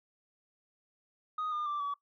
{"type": "tone with pitch steps", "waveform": "sine", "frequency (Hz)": [1246, 1209.8, 1174.7, 1140.6], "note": ["D#6", "D#6", "D6", "C#6"], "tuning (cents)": [2, -49, 0, 49], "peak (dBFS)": -30, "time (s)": [1.38, 1.94], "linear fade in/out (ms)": 5, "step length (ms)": 140, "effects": ["noise-tail reverb RT60 0.1 s tail -21 dB re dry", "tanh soft clip ceiling -30 dBFS"]}